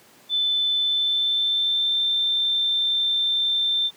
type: tone with pitch glide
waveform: sine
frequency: 3520 to 3569 Hz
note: A7 to A7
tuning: 0 to +24 cents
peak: -19 dBFS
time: 0.29-3.91 s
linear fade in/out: 50 ms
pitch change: +24 cents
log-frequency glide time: 0.79-2 s
effects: pink hiss -52 dBFS RMS until 3.96 s + high-pass 200 Hz 12 dB/octave